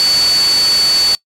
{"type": "tone in noise", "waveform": "sine", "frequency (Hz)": 4500, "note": "C#8", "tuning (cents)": 25, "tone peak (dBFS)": -9, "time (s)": [0, 1.15], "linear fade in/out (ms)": 0, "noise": "white", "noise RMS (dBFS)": -18, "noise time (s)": [0, 1.15], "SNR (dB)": 6, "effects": ["noise-tail reverb RT60 0.1 s tail -23 dB re dry", "low-pass 9000 Hz 12 dB/octave"]}